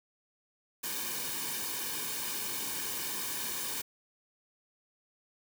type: noise with comb filter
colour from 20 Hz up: white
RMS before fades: -36 dBFS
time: 0.83-3.82 s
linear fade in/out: 10 ms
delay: 1.5 ms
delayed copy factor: -0.7
effects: none